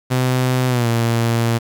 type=tone with pitch glide; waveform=sawtooth; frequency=127.6 to 116.34 Hz; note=C3 to A#2; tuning=-43 to -3 cents; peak=-11 dBFS; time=0.1-1.59 s; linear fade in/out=20 ms; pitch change=-160 cents; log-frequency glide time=0.68-0.88 s; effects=7-bit